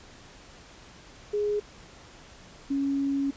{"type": "tone pair in turn", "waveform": "sine", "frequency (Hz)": [415.3, 277.2], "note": ["G#4", "C#4"], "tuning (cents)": [0, 0], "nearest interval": "perfect fifth", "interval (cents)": 700, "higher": "first", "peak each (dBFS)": -24, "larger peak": "neither", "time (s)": [[1.33, 1.6], [2.7, 3.31]], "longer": "second", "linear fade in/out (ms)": 10, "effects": ["pink hiss -50 dBFS RMS until 3.36 s", "resampled to 16000 Hz"]}